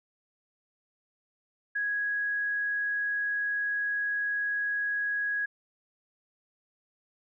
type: tone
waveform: sine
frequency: 1661.2 Hz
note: G#6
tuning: in tune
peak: -27 dBFS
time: 1.75-5.46 s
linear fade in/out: 10 ms
effects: none